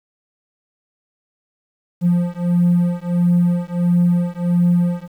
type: beating tone pair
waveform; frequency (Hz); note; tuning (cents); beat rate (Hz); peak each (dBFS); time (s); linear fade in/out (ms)
triangle; 174.3 / 175.8; F3 / F3; -3 / +12; 1.5; -14; 2.01-5.08; 50
effects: tanh soft clip ceiling -6 dBFS + 8-bit